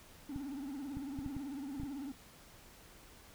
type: tone with vibrato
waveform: triangle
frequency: 277.2 Hz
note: C#4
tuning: in tune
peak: -38 dBFS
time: 0.29-2.12 s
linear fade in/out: 5 ms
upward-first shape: triangle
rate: 18 Hz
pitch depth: 150 cents each way
type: clicks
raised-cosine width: 5 ms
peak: -30 dBFS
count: 7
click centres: 0.361 / 0.97 / 1.189 / 1.262 / 1.366 / 1.799 / 1.834 s
effects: pink hiss -58 dBFS RMS until 3.34 s